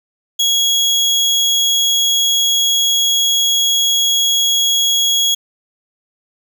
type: tone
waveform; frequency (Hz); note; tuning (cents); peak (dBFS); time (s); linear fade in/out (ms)
30% pulse; 3322; G#7; 0; -9; 0.39-5.35; 10
effects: none